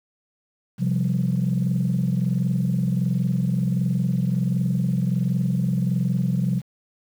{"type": "chord", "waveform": "sine", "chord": "C suspended fourth", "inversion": "none", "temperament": "equal", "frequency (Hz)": [130.81, 174.61, 196], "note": ["C3", "F3", "G3"], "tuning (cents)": [0, 0, 0], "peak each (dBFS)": [-22, -22, -25], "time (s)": [0.78, 6.62], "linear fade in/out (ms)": 50, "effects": ["tanh soft clip ceiling -13 dBFS", "8-bit"]}